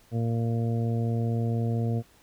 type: harmonic tone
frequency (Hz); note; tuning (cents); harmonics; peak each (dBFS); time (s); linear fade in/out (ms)
115.7; A#2; -13; 1 / 2 / 3 / 4 / 5 / 6; -25 / -31 / -40 / -36 / -44 / -41; 0.11-2.03; 50
effects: pink hiss -59 dBFS RMS until 2.22 s